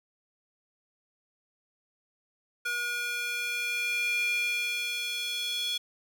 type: tone with high-pass filter sweep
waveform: square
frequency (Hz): 480.4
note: B4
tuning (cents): -48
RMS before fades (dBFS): -31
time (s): 2.65-5.78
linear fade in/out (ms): 10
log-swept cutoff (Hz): 1700 to 3300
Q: 5.7
effects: none